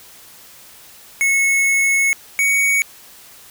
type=tone pair in turn; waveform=square; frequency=2193 / 2239 Hz; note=C#7 / C#7; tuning=-19 / +17 cents; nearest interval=unison; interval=36 cents; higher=second; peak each=-14 dBFS; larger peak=neither; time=1.21-2.13 / 2.39-2.82 s; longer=first; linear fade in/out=0 ms; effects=white hiss -43 dBFS RMS until 3.5 s